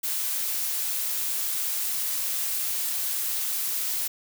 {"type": "noise", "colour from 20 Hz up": "blue", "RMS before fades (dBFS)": -28, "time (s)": [0.03, 4.08], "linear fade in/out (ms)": 10, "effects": []}